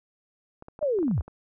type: clicks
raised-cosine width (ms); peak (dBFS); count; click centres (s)
1; -29; 11; 0.624 / 0.684 / 0.791 / 0.828 / 0.988 / 1.029 / 1.081 / 1.112 / 1.179 / 1.209 / 1.28
type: linear sweep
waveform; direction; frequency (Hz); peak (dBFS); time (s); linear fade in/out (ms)
sine; down; 633 to 49; -22; 0.81-1.22; 20
effects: none